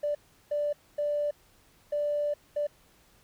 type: tone bursts at uneven times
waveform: triangle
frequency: 587.3 Hz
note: D5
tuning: in tune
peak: -22 dBFS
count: 5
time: 0.03-0.15 / 0.51-0.73 / 0.98-1.31 / 1.92-2.34 / 2.56-2.67 s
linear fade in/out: 10 ms
effects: tanh soft clip ceiling -24 dBFS + pink hiss -62 dBFS RMS until 3.23 s